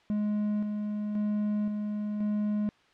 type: tone with tremolo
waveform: triangle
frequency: 209.3 Hz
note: G#3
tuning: 14 cents sharp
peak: -24 dBFS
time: 0.1-2.69 s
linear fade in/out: 0 ms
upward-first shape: square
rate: 0.95 Hz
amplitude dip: 35%
effects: white hiss -62 dBFS RMS until 2.93 s + low-pass 3000 Hz 12 dB/octave